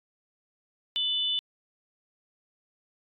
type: tone pair together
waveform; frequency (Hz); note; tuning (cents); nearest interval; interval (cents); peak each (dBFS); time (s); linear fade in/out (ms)
sine; 2982 / 3520; F#7 / A7; +13 / 0; minor third; 287; -28; 0.96-1.39; 0
effects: AAC 64 kbps